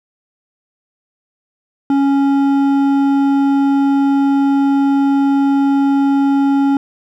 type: tone with hard clipping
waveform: sine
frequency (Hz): 277.2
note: C#4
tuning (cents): 0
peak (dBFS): -12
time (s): 1.9-6.77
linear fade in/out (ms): 2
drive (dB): 8
effects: none